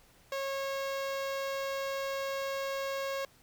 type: tone with notch filter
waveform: sawtooth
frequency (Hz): 546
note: C#5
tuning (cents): -26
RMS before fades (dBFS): -35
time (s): 0.32-3.25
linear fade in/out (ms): 2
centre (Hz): 9900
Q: 1.1
effects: pink hiss -62 dBFS RMS until 3.42 s